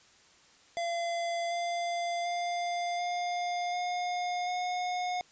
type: tone with pitch steps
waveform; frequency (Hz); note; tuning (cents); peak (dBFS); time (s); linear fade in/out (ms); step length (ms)
square; 684 / 691.5 / 699.2 / 706.9 / 714.7 / 722.6; F5 / F5 / F5 / F5 / F5 / F#5; -36 / -17 / +2 / +21 / +40 / -41; -31; 0.77-5.21; 0; 740
effects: white hiss -60 dBFS RMS until 5.31 s + resampled to 16000 Hz